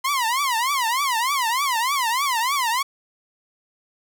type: tone with vibrato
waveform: sawtooth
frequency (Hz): 1017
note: C6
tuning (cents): -50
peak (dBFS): -16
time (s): 0.04-2.83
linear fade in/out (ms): 10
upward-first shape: triangle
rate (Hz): 3.3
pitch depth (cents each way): 260
effects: none